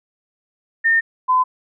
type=tone pair in turn; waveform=sine; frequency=1820 / 1017.3 Hz; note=A#6 / C6; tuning=-42 / -49 cents; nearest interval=minor seventh; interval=1007 cents; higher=first; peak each=-12 dBFS; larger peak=neither; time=0.84-1.01 / 1.28-1.44 s; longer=first; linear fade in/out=20 ms; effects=none